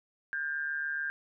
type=tone with amplitude modulation; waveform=sine; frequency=1600 Hz; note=G6; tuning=35 cents sharp; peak=-28 dBFS; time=0.33-1.1 s; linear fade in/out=0 ms; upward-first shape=sine; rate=147 Hz; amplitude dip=65%; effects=none